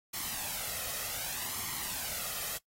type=noise with flanger; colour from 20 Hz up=white; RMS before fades=-37 dBFS; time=0.13-2.58 s; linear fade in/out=10 ms; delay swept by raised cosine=0.93 to 1.59 ms; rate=0.66 Hz; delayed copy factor=+0.55; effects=noise-tail reverb RT60 0.1 s tail -19 dB re dry + AAC 48 kbps